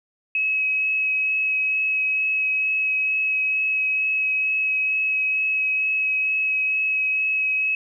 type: tone with vibrato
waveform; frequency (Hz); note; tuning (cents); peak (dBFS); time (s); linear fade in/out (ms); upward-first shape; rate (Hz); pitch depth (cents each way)
sine; 2561; D#7; +49; -19; 0.35-7.75; 2; sine; 2.2; 9
effects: 10-bit

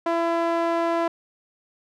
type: tone with band-pass filter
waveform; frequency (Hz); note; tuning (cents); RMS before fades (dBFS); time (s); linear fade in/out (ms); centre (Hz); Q
sawtooth; 335.8; E4; +32; -23; 0.06-1.08; 5; 790; 1.3
effects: none

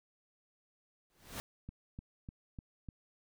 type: noise with exponential growth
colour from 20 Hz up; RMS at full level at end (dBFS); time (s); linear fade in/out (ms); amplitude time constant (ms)
pink; -39; 1.1-1.4; 0; 64
type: click train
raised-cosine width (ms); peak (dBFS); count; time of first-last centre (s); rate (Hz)
5; -32; 5; 1.69-2.888; 3.34
effects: none

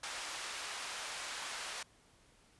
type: band-pass noise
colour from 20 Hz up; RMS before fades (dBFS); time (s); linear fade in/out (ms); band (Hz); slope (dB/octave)
pink; -43; 0.03-1.83; 5; 950 to 8700; 12
effects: pink hiss -66 dBFS RMS until 2.59 s + resampled to 24000 Hz

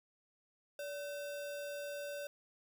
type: tone with sample-and-hold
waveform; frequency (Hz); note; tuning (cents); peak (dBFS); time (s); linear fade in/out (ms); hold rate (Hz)
sine; 576; D5; -34; -40; 0.79-2.27; 2; 2100
effects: none

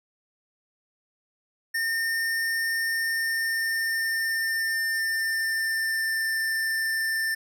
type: tone with pitch glide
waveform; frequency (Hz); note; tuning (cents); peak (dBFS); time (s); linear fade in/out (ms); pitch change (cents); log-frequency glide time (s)
square; 1818 to 1786.8; A#6 to A6; -44 to +26; -25; 1.74-7.35; 10; -30; 2.86-6.31
effects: none

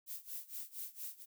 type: noise with tremolo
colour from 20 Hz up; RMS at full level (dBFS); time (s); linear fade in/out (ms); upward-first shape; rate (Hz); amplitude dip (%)
violet; -43; 0.06-1.26; 50; sine; 4.3; 90
effects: none

